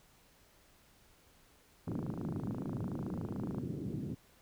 pink band-pass noise, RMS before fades -39 dBFS, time 1.87-4.15 s, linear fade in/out 10 ms, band 110 to 330 Hz, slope 24 dB/octave
click train, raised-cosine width 1 ms, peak -31 dBFS, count 47, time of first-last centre 1.88-3.584 s, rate 27 Hz
effects pink hiss -65 dBFS RMS until 4.41 s

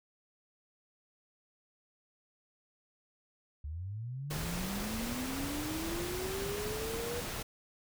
sine linear sweep, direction up, 69.3 to 486.6 Hz, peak -37 dBFS, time 3.64-7.21 s, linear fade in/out 5 ms
pink noise, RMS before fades -39 dBFS, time 4.3-7.43 s, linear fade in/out 10 ms
effects none

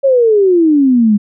sine exponential sweep, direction down, 559 to 201.3 Hz, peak -6 dBFS, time 0.03-1.18 s, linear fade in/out 20 ms, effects none

